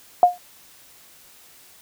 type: tone with exponential decay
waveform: sine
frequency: 713 Hz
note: F5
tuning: 36 cents sharp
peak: -5 dBFS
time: 0.23-0.38 s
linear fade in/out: 1 ms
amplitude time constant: 32 ms
effects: white hiss -50 dBFS RMS until 1.81 s